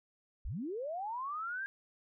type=linear sweep; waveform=sine; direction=up; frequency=30.58 to 1626 Hz; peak=-36 dBFS; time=0.45-1.66 s; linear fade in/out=0 ms; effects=none